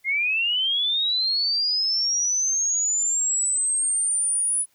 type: linear sweep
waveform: sine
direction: up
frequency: 2093 to 9956 Hz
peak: -20 dBFS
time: 0.04-4.66 s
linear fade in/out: 50 ms
effects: white hiss -65 dBFS RMS until 4.74 s